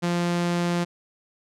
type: tone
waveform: sawtooth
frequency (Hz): 173.7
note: F3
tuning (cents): -9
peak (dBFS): -18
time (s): 0.02-0.85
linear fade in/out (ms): 20
effects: low-pass 8000 Hz 12 dB/octave